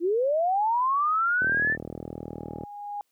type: linear sweep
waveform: sine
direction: up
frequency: 322.2 to 1800 Hz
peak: -21 dBFS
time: 0-1.77 s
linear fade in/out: 50 ms
type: click train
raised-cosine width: 2 ms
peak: -21 dBFS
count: 49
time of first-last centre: 1.42-2.635 s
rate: 39.5 Hz
type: tone with exponential growth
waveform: sine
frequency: 821 Hz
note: G#5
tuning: 20 cents flat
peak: -29 dBFS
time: 1.72-3.01 s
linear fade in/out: 1 ms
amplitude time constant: 280 ms
effects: white hiss -74 dBFS RMS until 3.11 s + high-pass 80 Hz 12 dB/octave

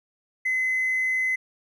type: tone with hard clipping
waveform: sine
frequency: 2038 Hz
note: C7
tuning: 46 cents flat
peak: -22 dBFS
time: 0.45-1.36 s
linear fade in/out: 10 ms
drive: 1 dB
effects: none

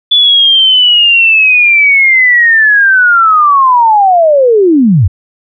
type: linear sweep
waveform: sine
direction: down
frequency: 3467 to 76.7 Hz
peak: -3 dBFS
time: 0.11-5.08 s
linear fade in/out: 10 ms
effects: none

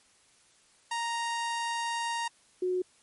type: tone pair in turn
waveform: sawtooth / sine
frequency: 932.3 / 365.5 Hz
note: A#5 / F#4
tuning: 0 / -21 cents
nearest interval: octave + major third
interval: 1621 cents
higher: first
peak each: -26 dBFS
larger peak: neither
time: 0.91-2.28 / 2.62-2.82 s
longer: first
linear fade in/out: 5 ms
effects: white hiss -63 dBFS RMS until 3.02 s + MP3 48 kbps

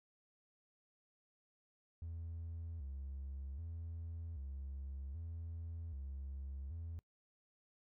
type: tone with vibrato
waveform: triangle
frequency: 75.3 Hz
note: D2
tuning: 44 cents sharp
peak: -40 dBFS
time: 2.02-6.99 s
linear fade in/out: 0 ms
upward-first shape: square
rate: 0.64 Hz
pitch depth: 170 cents each way
effects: noise-tail reverb RT60 0.1 s tail -25 dB re dry + tanh soft clip ceiling -38 dBFS

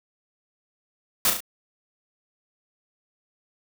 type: noise with echo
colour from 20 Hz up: white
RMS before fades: -20 dBFS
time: 1.25-1.3 s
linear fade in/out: 2 ms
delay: 35 ms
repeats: 3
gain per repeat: -5 dB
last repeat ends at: 1.405 s
effects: none

